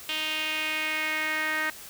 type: tone with band-pass filter sweep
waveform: sawtooth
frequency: 311.1 Hz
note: D#4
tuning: in tune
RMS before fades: -29 dBFS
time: 0.09-1.7 s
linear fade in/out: 2 ms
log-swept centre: 3000 to 1800 Hz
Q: 3.8
effects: white hiss -44 dBFS RMS until 1.89 s